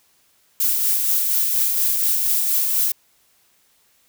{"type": "noise with tremolo", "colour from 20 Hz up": "violet", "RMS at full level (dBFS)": -18, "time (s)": [0.6, 2.92], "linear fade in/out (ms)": 5, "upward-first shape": "sine", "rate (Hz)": 4.2, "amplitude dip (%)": 30, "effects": ["white hiss -60 dBFS RMS until 4.08 s"]}